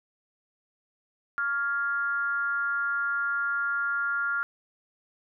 sine tone with frequency modulation, 1400 Hz, F6, 4 cents sharp, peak -25 dBFS, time 1.38-4.43 s, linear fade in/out 0 ms, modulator 265 Hz, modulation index 0.5, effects none

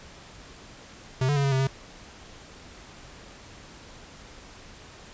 square tone with pitch steps, 130.2 / 145.2 / 140.2 / 137.9 / 132.4 / 134.8 Hz, C3 / D3 / C#3 / C#3 / C3 / C#3, -8 / -19 / +20 / -9 / +21 / -48 cents, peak -22 dBFS, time 1.21-1.672 s, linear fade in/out 5 ms, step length 77 ms, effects pink hiss -47 dBFS RMS until 5.13 s + resampled to 16000 Hz

